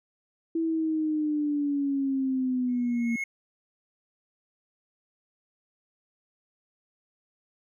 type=linear sweep; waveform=sine; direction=down; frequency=329.6 to 230.6 Hz; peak=-24 dBFS; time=0.55-3.16 s; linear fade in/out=5 ms
type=tone with exponential growth; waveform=triangle; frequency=2174 Hz; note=C#7; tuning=34 cents flat; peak=-25 dBFS; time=2.68-3.24 s; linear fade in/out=5 ms; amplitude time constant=120 ms
effects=none